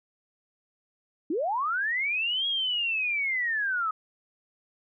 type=linear two-way sweep; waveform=sine; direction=up then down; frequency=277.2 to 3312 to 1250 Hz; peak=-25 dBFS; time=1.3-3.91 s; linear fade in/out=5 ms; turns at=2.47 s; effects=none